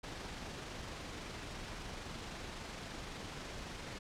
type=noise with amplitude modulation; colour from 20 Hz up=pink; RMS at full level=-44 dBFS; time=0.03-3.99 s; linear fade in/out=10 ms; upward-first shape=sine; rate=23.7 Hz; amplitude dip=25%; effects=low-pass 6000 Hz 12 dB/octave